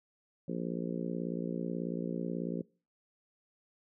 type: harmonic tone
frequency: 58.27 Hz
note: A#1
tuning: in tune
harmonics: 3 / 4 / 5 / 6 / 7 / 8 / 9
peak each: -37 / -39 / -41 / -43 / -44 / -45 / -46 dBFS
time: 0.48-2.62 s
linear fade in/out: 5 ms
effects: noise-tail reverb RT60 0.4 s tail -25 dB re dry